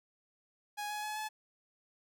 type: tone with pitch steps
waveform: sawtooth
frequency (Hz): 830.6 / 840.3 / 850 / 859.9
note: G#5 / G#5 / G#5 / A5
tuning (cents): 0 / +20 / +40 / -40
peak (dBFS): -33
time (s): 0.77-1.29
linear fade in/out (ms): 20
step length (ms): 130
effects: none